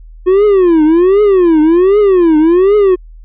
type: tone with vibrato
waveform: triangle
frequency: 358.2 Hz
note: F4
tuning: 44 cents sharp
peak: -3 dBFS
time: 0.26-2.96 s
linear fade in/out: 20 ms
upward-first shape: triangle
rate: 1.3 Hz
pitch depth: 300 cents each way
effects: added 40 Hz sine -31 dBFS peak until 3.24 s + resampled to 8000 Hz